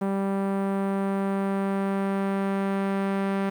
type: tone with low-pass filter sweep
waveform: sawtooth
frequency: 195.8 Hz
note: G3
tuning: 2 cents flat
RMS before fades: -26 dBFS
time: 0.01-3.5 s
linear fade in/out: 10 ms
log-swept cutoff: 1100 to 2000 Hz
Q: 0.86
effects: 9-bit